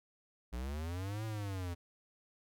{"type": "linear two-way sweep", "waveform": "square", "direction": "up then down", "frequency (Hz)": [56.9, 111.6, 84.7], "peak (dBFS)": -38, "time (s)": [0.52, 1.75], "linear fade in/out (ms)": 20, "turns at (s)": 1.25, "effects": []}